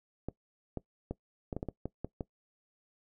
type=clicks; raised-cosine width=2 ms; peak=-22 dBFS; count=10; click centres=0.286 / 0.773 / 1.11 / 1.528 / 1.566 / 1.629 / 1.687 / 1.856 / 2.046 / 2.208 s; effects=noise-tail reverb RT60 0.1 s tail -20 dB re dry